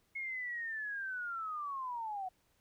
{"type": "linear sweep", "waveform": "sine", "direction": "down", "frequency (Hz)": [2176, 728], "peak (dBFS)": -37, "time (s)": [0.15, 2.29], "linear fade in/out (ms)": 10, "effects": ["pink hiss -74 dBFS RMS until 2.6 s"]}